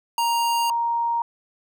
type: tone pair in turn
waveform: square / sine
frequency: 935 / 935 Hz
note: A#5 / A#5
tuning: +5 / +5 cents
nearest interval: unison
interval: 0 cents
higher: neither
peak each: -20 dBFS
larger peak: neither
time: 0.18-0.7 / 0.7-1.22 s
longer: neither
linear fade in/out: 2 ms
effects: none